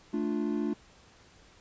triangle chord, D minor, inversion second, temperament equal, 220 / 293.7 / 349.2 Hz, A3 / D4 / F4, 0 / 0 / 0 cents, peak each -30 / -30 / -32 dBFS, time 0.13-0.74 s, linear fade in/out 10 ms, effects pink hiss -58 dBFS RMS until 1.6 s + resampled to 16000 Hz

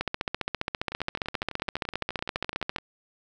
two click trains, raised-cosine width 0.3 ms, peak -20 / -11 dBFS, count 23 / 42, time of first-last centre 0.92-2.784 / 0.01-2.762 s, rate 11.8 / 14.9 Hz, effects none

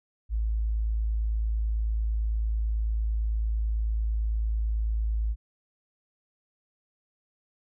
sine tone, 54.5 Hz, A1, 16 cents flat, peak -24 dBFS, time 0.29-5.36 s, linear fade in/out 50 ms, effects none

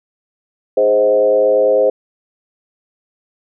sine tone with frequency modulation, 523.3 Hz, C5, in tune, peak -9 dBFS, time 0.77-1.9 s, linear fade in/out 5 ms, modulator 109 Hz, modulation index 0.92, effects none

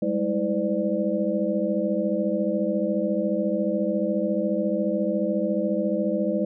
sine tone cluster, 195.5 / 209.7 / 324.8 / 510 / 590 Hz, G3 / G#3 / E4 / C5 / D5, -4 / +17 / -26 / -44 / +8 cents, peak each -28 dBFS, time 0.02-6.45 s, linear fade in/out 5 ms, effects none

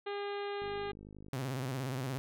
harmonic tone, 405.2 Hz, G#4, 43 cents flat, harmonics 1 / 2 / 3 / 4 / 5 / 6 / 7 / 8 / 9 / 10, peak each -37 / -43 / -47 / -49 / -51 / -53 / -54 / -55 / -56 / -57 dBFS, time 0.06-0.92 s, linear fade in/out 10 ms
click train, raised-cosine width 3 ms, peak -38 dBFS, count 35, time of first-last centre 0.62-1.284 s, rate 51.2 Hz
sawtooth tone with vibrato, 130.81 Hz, C3, in tune, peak -31 dBFS, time 1.33-2.18 s, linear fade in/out 0 ms, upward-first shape square, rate 17 Hz, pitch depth 81 cents each way
effects none

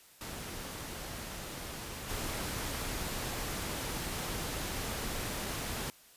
pink noise with level steps, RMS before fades -42 / -37 dBFS, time 0.21-5.9 s, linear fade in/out 0 ms, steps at 2.08 s, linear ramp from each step 20 ms, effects white hiss -59 dBFS RMS until 6.16 s + resampled to 32000 Hz

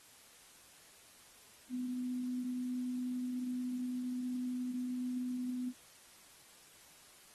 sine tone, 250 Hz, B3, 21 cents sharp, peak -35 dBFS, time 1.69-5.73 s, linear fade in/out 50 ms, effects white hiss -60 dBFS RMS until 7.34 s + AAC 32 kbps

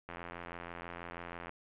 click train, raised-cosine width 0.5 ms, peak -28 dBFS, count 122, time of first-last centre 0.09-1.494 s, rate 86.2 Hz, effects resampled to 8000 Hz + 10-bit

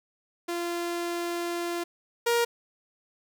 sawtooth tone pair in turn, 344.7 / 471.1 Hz, F4 / A#4, -23 / +18 cents, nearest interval perfect fourth, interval 541 cents, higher second, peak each -25 / -18 dBFS, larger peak second, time 0.48-1.84 / 2.26-2.45 s, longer first, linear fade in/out 10 ms, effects none

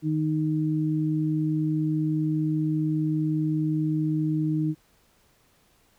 sine tone pair together, 155.05 / 310.1 Hz, D#3 / D#4, -6 / -6 cents, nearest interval octave, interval 1200 cents, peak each -25 dBFS, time 0.02-4.75 s, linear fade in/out 50 ms, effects pink hiss -63 dBFS RMS until 5.98 s

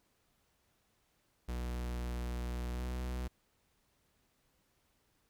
45% pulse tone with pitch glide, 60.5 to 62.06 Hz, B1 to B1, -35 to +9 cents, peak -36 dBFS, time 1.48-3.28 s, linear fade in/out 10 ms, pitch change +44 cents, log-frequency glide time 2.72-2.84 s, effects pink hiss -75 dBFS RMS until 5.29 s

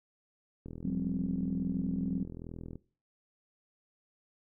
click train, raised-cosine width 3 ms, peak -30 dBFS, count 88, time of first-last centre 0.66-2.756 s, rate 41.5 Hz
sine chord, F suspended second, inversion none, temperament just, 174.61 / 196.44 / 261.9 Hz, F3 / G3 / C4, 0 / +4 / +2 cents, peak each -35 dBFS, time 0.84-2.24 s, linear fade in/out 10 ms
effects noise-tail reverb RT60 0.4 s tail -20 dB re dry

